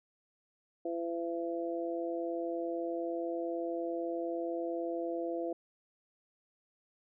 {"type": "harmonic tone", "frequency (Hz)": 168.8, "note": "E3", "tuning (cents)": 41, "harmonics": [2, 3, 4], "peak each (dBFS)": [-36, -38, -39], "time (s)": [0.85, 5.53], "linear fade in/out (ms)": 5, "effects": []}